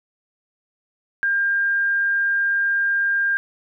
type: tone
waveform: sine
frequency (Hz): 1602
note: G6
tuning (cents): +37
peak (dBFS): -17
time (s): 1.23-3.37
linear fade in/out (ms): 0
effects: none

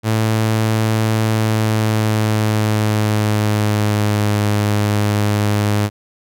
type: tone with pitch glide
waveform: sawtooth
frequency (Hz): 110 to 104.07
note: A2 to G#2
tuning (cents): 0 to +4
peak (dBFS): -10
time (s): 0.03-5.9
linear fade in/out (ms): 50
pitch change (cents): -96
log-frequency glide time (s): 1.29-4.44
effects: none

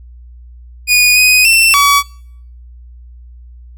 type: tone with pitch steps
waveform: sawtooth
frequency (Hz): 2462 / 2498 / 2689 / 1137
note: D#7 / D#7 / E7 / C#6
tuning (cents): -19 / +6 / +34 / +44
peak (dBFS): -3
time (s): 0.87-2.03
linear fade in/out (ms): 50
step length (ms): 290
effects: noise-tail reverb RT60 0.7 s tail -26 dB re dry + added 60 Hz sine -33 dBFS peak until 3.77 s

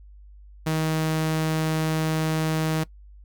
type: tone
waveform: sawtooth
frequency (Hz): 158.1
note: D#3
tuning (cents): +28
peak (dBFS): -18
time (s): 0.66-2.84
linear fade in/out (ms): 10
effects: noise-tail reverb RT60 0.1 s tail -21 dB re dry + added 50 Hz sine -44 dBFS peak until 3.24 s

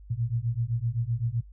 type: beating tone pair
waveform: sine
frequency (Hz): 113.3 / 121.1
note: A#2 / B2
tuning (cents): -49 / -34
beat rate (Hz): 7.8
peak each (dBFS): -29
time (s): 0.1-1.41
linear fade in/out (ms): 10
effects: noise-tail reverb RT60 0.1 s tail -20 dB re dry + added 50 Hz sine -45 dBFS peak until 1.52 s

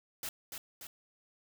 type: noise with echo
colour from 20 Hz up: white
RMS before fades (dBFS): -39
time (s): 0.23-0.29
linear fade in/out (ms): 2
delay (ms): 290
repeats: 2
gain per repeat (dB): -4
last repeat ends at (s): 0.87
effects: none

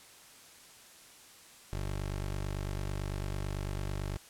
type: tone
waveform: 20% pulse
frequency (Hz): 49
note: G1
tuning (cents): 0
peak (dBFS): -29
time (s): 1.73-4.17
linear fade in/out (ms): 0
effects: white hiss -55 dBFS RMS until 4.29 s + low-pass 11000 Hz 12 dB/octave

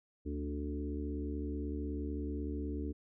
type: harmonic tone with a mistuned harmonic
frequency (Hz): 73.42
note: D2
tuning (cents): 0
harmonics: 1 / 3 / 4 / 5 / 6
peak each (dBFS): -38 / -45 / -40 / -46 / -47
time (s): 0.25-2.93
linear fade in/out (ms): 20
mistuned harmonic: 4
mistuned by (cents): -16
effects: none

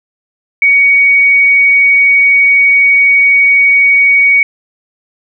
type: tone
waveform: sine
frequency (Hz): 2244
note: C#7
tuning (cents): +21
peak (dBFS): -4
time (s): 0.62-4.43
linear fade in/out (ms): 2
effects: none

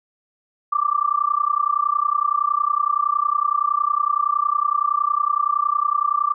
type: tone with amplitude modulation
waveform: sine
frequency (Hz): 1174.7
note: D6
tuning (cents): 0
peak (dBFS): -13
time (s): 0.72-6.34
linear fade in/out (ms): 10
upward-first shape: sine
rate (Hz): 30.8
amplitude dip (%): 95
effects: none

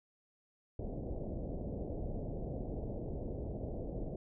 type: low-pass noise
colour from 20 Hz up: pink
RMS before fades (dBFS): -40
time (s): 0.79-4.16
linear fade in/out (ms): 5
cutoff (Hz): 670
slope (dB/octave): 48
effects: none

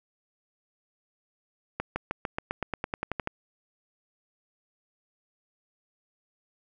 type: accelerating click train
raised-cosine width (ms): 0.5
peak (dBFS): -14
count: 14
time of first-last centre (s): 1.8-3.274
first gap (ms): 160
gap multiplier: 0.94
effects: none

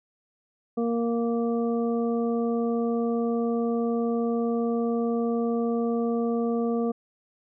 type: harmonic tone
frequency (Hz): 233.1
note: A#3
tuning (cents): 0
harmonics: 1 / 2 / 3 / 5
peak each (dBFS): -25 / -27 / -35 / -40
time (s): 0.77-6.92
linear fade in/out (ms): 10
effects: none

